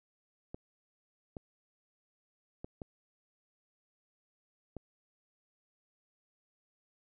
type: clicks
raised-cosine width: 2 ms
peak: -28 dBFS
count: 5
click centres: 0.545 / 1.368 / 2.645 / 2.818 / 4.767 s
effects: none